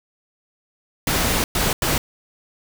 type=noise bursts at uneven times; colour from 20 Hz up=pink; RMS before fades=-20 dBFS; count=3; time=1.07-1.44 / 1.55-1.73 / 1.82-1.98 s; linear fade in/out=2 ms; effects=none